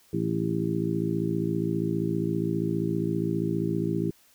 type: harmonic tone with a mistuned harmonic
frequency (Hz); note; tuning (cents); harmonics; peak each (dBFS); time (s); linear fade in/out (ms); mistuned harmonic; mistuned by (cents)
55; A1; 0; 2 / 3 / 4 / 5 / 6 / 7; -34 / -29 / -33 / -34 / -30 / -33; 0.13-4.11; 5; 7; +50
effects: white hiss -60 dBFS RMS until 4.34 s